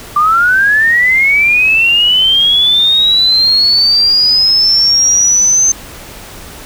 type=linear sweep; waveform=sine; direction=up; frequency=1173 to 6272 Hz; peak=-6 dBFS; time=0.16-5.72 s; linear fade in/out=5 ms; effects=pink hiss -31 dBFS RMS until 6.65 s